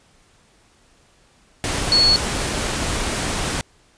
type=tone in noise; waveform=sine; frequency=4385 Hz; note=C#8; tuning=20 cents flat; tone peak=-12 dBFS; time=1.92-2.16 s; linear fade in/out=0 ms; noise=pink; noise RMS=-23 dBFS; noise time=1.64-3.61 s; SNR=+8 dB; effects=pink hiss -56 dBFS RMS until 3.97 s + resampled to 22050 Hz